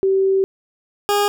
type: tone pair in turn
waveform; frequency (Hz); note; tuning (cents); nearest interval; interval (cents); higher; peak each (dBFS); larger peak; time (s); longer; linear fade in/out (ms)
sine / 20% pulse; 385.5 / 409.4; G4 / G#4; -29 / -25; minor second; 104; second; -13 / -10; second; 0.03-0.44 / 1.09-1.28; first; 0
effects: none